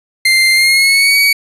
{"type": "tone with pitch glide", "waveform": "30% pulse", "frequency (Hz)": [2093, 2256], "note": ["C7", "C#7"], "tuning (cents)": [0, 30], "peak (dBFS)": -5, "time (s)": [0.25, 1.33], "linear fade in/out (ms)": 5, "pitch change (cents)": 130, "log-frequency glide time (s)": [0.52, 1.15], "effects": ["resampled to 32000 Hz", "7-bit"]}